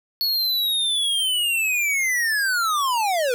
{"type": "linear sweep", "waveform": "square", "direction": "down", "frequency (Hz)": [4403, 468.2], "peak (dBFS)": -20, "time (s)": [0.21, 3.34], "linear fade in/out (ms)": 0, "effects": []}